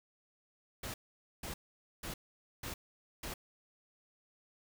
pink noise bursts, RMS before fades -42 dBFS, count 5, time 0.83-3.34 s, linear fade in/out 5 ms, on 110 ms, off 490 ms, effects none

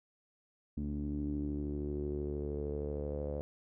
sawtooth tone with low-pass filter sweep, 73 Hz, D2, 10 cents flat, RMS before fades -37 dBFS, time 0.77-3.41 s, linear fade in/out 0 ms, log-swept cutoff 250 to 540 Hz, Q 6.4, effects none

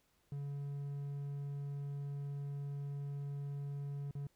triangle tone with dropouts, 141.7 Hz, C#3, 38 cents sharp, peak -37 dBFS, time 0.32-4.27 s, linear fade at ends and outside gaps 2 ms, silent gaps 4.111-4.152 s, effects pink hiss -75 dBFS RMS until 4.35 s

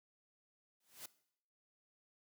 white noise with exponential growth, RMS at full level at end -45 dBFS, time 0.8-1.06 s, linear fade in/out 5 ms, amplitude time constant 55 ms, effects noise-tail reverb RT60 0.7 s tail -19 dB re dry + high-pass 100 Hz 12 dB/octave

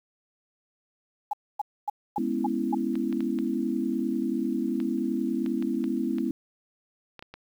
sine tone bursts, 830.6 Hz, G#5, in tune, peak -24 dBFS, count 6, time 1.31-2.748 s, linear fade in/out 5 ms, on 23 ms, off 260 ms
sine chord, C# minor seventh, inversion second, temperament equal, 207.7 / 246.9 / 277.2 / 329.6 Hz, G#3 / B3 / C#4 / E4, 0 / 0 / 0 / 0 cents, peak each -32 / -29 / -32 / -30 dBFS, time 2.18-6.31 s, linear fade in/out 2 ms
clicks, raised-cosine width 0.3 ms, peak -26 dBFS, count 12, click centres 2.955 / 3.127 / 3.206 / 3.388 / 4.802 / 5.462 / 5.625 / 5.841 / 6.184 / 7.193 / 7.225 / 7.34 s
effects 9-bit

